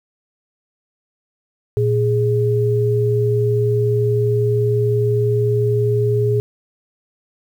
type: tone pair together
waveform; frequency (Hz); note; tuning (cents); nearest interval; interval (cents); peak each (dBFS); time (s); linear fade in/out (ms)
sine; 116.54 / 415.3; A#2 / G#4; 0 / 0; octave + minor seventh; 2200; -16 / -17; 1.77-6.4; 0
effects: 8-bit